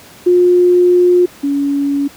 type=tone pair in turn; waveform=sine; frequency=356.7 / 282.2 Hz; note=F4 / C#4; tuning=+37 / +31 cents; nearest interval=major third; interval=406 cents; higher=first; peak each=-6 / -12 dBFS; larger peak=first; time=0.26-1.26 / 1.43-2.08 s; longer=first; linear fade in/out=10 ms; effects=pink hiss -39 dBFS RMS until 2.16 s + high-pass 100 Hz 12 dB/octave